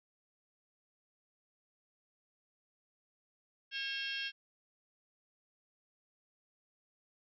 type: harmonic tone with a mistuned harmonic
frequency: 540 Hz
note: C#5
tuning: 45 cents flat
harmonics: 3 / 4 / 5 / 6 / 7 / 8 / 9 / 10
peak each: -42 / -51 / -41 / -41 / -53 / -49 / -54 / -48 dBFS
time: 3.71-4.32 s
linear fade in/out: 50 ms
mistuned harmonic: 4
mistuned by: +28 cents
effects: none